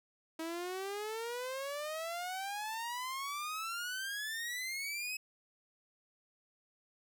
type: exponential sweep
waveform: sawtooth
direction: up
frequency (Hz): 319.4 to 2575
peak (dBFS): -34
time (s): 0.39-5.17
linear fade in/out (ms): 5
effects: none